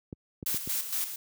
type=clicks; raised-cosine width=3 ms; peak=-25 dBFS; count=4; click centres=0.128 / 0.428 / 0.545 / 0.675 s
type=noise with tremolo; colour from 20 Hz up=blue; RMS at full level=-30 dBFS; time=0.46-1.16 s; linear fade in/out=5 ms; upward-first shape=square; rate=4.3 Hz; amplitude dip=60%
effects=high-pass 80 Hz 12 dB/octave